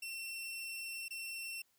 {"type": "tone with dropouts", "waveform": "sawtooth", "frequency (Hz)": 2706, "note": "E7", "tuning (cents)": 45, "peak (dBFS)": -38, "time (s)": [0.02, 1.62], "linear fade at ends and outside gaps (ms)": 5, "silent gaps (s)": [1.083, 1.106], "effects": ["white hiss -75 dBFS RMS until 1.78 s"]}